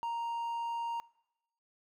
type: tone with hard clipping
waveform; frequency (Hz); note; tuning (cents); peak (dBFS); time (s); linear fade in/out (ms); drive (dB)
sine; 932.3; A#5; 0; -34; 0.03-1; 0; 3
effects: noise-tail reverb RT60 0.9 s tail -23 dB re dry